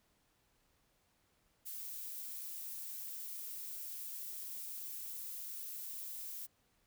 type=noise; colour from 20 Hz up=violet; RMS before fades=-45 dBFS; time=1.65-6.47 s; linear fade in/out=20 ms; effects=pink hiss -75 dBFS RMS until 6.86 s